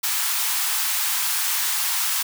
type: high-pass noise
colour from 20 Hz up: white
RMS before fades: -23 dBFS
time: 0.03-2.23 s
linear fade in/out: 10 ms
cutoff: 800 Hz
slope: 48 dB/octave
effects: none